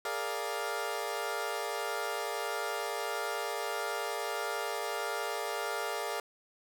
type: chord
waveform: 20% pulse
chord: Bb dominant seventh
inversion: third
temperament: equal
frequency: 415.3 / 466.2 / 587.3 / 698.5 Hz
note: Ab4 / Bb4 / D5 / F5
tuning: 0 / 0 / 0 / 0 cents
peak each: -34 dBFS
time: 0.05-6.2 s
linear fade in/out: 2 ms
effects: none